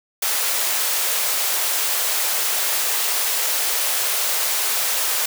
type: high-pass noise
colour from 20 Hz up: white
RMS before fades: -21 dBFS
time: 0.22-5.26 s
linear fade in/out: 5 ms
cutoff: 440 Hz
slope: 24 dB/octave
effects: none